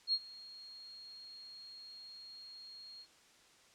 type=tone with ADSR envelope; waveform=sine; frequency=4269 Hz; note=C8; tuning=34 cents sharp; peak=-27 dBFS; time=0.07-3.07 s; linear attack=61 ms; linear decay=53 ms; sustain=-22 dB; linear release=62 ms; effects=white hiss -64 dBFS RMS until 3.74 s + low-pass 7000 Hz 12 dB/octave